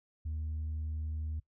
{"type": "tone", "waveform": "sine", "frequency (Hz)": 77.78, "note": "D#2", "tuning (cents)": 0, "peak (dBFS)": -32, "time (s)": [0.25, 1.4], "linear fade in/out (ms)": 10, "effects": ["noise-tail reverb RT60 0.1 s tail -21 dB re dry", "tanh soft clip ceiling -32 dBFS"]}